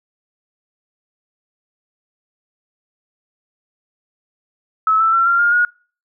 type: tone with pitch steps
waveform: sine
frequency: 1297 / 1325 / 1353.6 / 1382.9 / 1412.8 / 1443.3 Hz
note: E6 / E6 / E6 / F6 / F6 / F#6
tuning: -28 / +9 / +45 / -17 / +20 / -43 cents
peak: -11 dBFS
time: 4.87-5.65 s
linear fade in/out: 2 ms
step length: 130 ms
effects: noise-tail reverb RT60 0.4 s tail -25 dB re dry